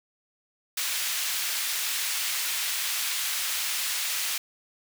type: high-pass noise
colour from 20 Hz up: pink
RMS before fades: -29 dBFS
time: 0.77-4.38 s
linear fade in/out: 5 ms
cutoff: 2200 Hz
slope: 12 dB/octave
effects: none